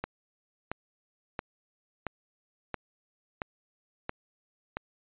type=click train; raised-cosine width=0.5 ms; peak=-17 dBFS; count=8; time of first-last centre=0.04-4.77 s; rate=1.48 Hz; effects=resampled to 8000 Hz